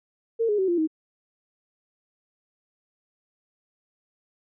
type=tone with pitch steps; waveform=sine; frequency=456.8 / 416.5 / 379.7 / 346.2 / 315.6 Hz; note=A#4 / G#4 / F#4 / F4 / D#4; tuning=-35 / +5 / +45 / -15 / +25 cents; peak=-20 dBFS; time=0.39-0.875 s; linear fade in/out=20 ms; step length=97 ms; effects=none